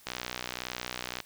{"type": "click train", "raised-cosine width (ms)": 0.2, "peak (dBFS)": -16, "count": 71, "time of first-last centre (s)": [0.07, 1.203], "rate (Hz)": 61.8, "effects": ["white hiss -57 dBFS RMS until 1.25 s"]}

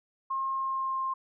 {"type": "tone with pitch glide", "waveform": "sine", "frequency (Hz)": [1070, 1058.9], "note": ["C6", "C6"], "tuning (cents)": [38, 20], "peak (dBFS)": -28, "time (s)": [0.3, 1.14], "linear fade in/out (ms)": 10, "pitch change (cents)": -18, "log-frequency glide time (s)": [0.52, 1.01], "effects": []}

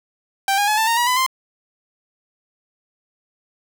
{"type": "tone with pitch steps", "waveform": "sawtooth", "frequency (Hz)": [784, 816.8, 851, 886.6, 923.8, 962.4, 1002.7, 1044.7], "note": ["G5", "G#5", "G#5", "A5", "A#5", "B5", "B5", "C6"], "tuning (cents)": [0, -29, 42, 13, -16, -45, 26, -3], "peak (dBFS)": -12, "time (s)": [0.48, 1.264], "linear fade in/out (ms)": 2, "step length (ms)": 98, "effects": []}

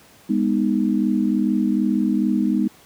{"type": "chord", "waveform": "sine", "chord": "G# minor", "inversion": "none", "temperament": "equal with one note detuned", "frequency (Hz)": [204.4, 246.9, 311.1], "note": ["G#3", "B3", "D#4"], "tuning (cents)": [-27, 0, 0], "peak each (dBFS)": [-20, -21, -22], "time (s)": [0.29, 2.68], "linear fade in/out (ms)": 10, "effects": ["pink hiss -50 dBFS RMS until 2.85 s", "high-pass 100 Hz 12 dB/octave"]}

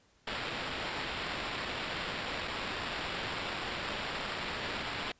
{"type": "noise with sample-and-hold", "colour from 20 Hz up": "violet", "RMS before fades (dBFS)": -37, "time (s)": [0.27, 5.12], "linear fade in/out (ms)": 5, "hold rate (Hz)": 6300, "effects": ["pink hiss -67 dBFS RMS until 5.19 s", "resampled to 16000 Hz"]}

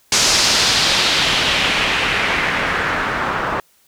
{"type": "noise with low-pass filter sweep", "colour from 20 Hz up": "white", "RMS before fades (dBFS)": -17, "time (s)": [0.12, 3.6], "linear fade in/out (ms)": 2, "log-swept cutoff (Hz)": [6000, 1200], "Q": 1.7, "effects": ["white hiss -56 dBFS RMS until 3.87 s"]}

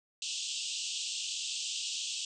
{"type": "band-pass noise", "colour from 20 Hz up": "pink", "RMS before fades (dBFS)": -37, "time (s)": [0.22, 2.25], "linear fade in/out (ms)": 2, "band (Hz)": [2700, 8200], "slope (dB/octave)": 96, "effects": []}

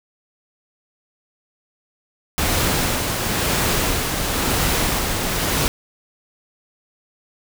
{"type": "noise with tremolo", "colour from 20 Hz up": "pink", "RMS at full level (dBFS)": -19, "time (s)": [2.38, 5.68], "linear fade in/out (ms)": 0, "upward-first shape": "sine", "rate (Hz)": 0.98, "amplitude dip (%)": 35, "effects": []}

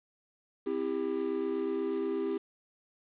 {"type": "chord", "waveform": "triangle", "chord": "C major", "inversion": "none", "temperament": "equal with one note detuned", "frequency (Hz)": [261.6, 329.6, 397.9], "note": ["C4", "E4", "G4"], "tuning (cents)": [0, 0, 26], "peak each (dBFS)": [-35, -33, -30], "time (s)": [0.66, 2.38], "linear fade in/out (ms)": 10, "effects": ["resampled to 8000 Hz", "9-bit"]}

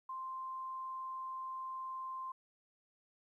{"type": "tone", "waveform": "sine", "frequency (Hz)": 1046.5, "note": "C6", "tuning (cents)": 0, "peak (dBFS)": -40, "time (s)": [0.09, 2.32], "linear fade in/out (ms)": 5, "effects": ["13-bit"]}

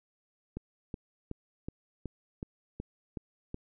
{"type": "click train", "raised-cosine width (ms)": 3, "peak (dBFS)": -24, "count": 9, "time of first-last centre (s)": [0.57, 3.544], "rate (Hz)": 2.69, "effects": []}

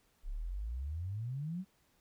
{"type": "exponential sweep", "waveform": "sine", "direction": "up", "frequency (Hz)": [31.74, 196], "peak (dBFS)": -36, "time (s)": [0.23, 1.65], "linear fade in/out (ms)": 50, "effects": ["pink hiss -72 dBFS RMS until 2 s"]}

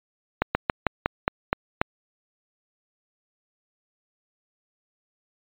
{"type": "slowing click train", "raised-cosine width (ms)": 0.5, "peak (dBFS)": -4, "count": 8, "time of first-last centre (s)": [0.42, 1.815], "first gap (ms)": 130, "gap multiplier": 1.14, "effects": ["resampled to 8000 Hz"]}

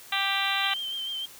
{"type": "harmonic tone", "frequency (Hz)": 393.1, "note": "G4", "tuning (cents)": 5, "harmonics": [2, 3, 4, 5, 6, 7, 8, 9, 10], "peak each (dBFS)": [-33, -33, -33, -33, -33, -33, -33, -33, -33], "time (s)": [0.12, 0.74], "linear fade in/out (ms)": 5}
{"type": "tone with vibrato", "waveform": "sine", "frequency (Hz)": 3136, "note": "G7", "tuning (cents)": 0, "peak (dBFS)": -30, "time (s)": [0.62, 1.26], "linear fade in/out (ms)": 10, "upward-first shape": "triangle", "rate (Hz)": 6.7, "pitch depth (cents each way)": 40}
{"effects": ["white hiss -48 dBFS RMS until 1.39 s"]}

